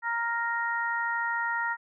harmonic tone, 466.2 Hz, A#4, in tune, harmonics 2 / 3 / 4, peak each -31 / -31 / -31 dBFS, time 0.02-1.77 s, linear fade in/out 50 ms, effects none

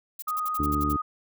violet noise bursts, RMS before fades -36 dBFS, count 9, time 0.19-0.927 s, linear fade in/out 5 ms, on 33 ms, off 55 ms
sine tone, 1244.5 Hz, D#6, in tune, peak -26 dBFS, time 0.27-1.02 s, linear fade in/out 10 ms
harmonic tone, 73.42 Hz, D2, in tune, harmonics 1 / 2 / 3 / 4 / 5 / 6, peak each -29 / -34 / -35 / -28 / -39 / -41 dBFS, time 0.59-0.97 s, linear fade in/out 10 ms
effects none

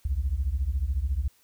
sine beating tone pair, 60.5 / 74.5 Hz, B1 / D2, -35 / +25 cents, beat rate 14 Hz, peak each -26 dBFS, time 0.05-1.28 s, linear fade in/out 5 ms, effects tanh soft clip ceiling -19 dBFS + white hiss -63 dBFS RMS until 1.43 s

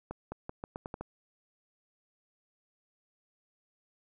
accelerating click train, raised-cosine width 1 ms, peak -24 dBFS, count 8, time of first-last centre 0.11-1.01 s, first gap 210 ms, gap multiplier 0.83, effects none

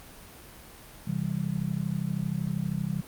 sine chord, C major, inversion none, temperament just, 130.81 / 163.52 / 196.22 Hz, C3 / E3 / G3, 0 / -14 / +2 cents, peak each -33 / -30 / -32 dBFS, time 1.07-3.02 s, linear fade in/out 5 ms, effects pink hiss -48 dBFS RMS until 3.07 s + Opus 32 kbps

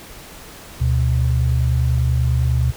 sine tone pair together, 73.42 / 123.47 Hz, D2 / B2, 0 / 0 cents, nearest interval major sixth, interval 900 cents, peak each -17 dBFS, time 0.8-2.72 s, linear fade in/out 20 ms, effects pink hiss -39 dBFS RMS until 2.76 s

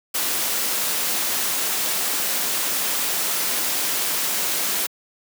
white noise, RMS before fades -23 dBFS, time 0.14-4.87 s, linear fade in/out 10 ms, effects high-pass 200 Hz 12 dB/octave

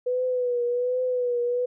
sine tone with vibrato, 493.9 Hz, B4, in tune, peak -22 dBFS, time 0.06-1.66 s, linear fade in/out 10 ms, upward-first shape triangle, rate 1.3 Hz, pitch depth 55 cents each way, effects none

